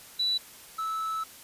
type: tone pair in turn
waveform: sine / triangle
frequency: 3951 / 1307.5 Hz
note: B7 / E6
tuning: 0 / -15 cents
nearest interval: octave + perfect fifth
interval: 1915 cents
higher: first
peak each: -24 / -27 dBFS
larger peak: first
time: 0.19-0.38 / 0.78-1.24 s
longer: second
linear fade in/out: 10 ms
effects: white hiss -49 dBFS RMS until 1.43 s + resampled to 32000 Hz